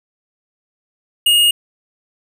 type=tone; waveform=square; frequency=2858 Hz; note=F7; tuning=39 cents sharp; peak=-10 dBFS; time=1.26-1.51 s; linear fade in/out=5 ms; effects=none